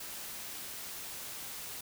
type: noise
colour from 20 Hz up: white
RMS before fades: -43 dBFS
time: 0-1.81 s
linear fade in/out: 5 ms
effects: none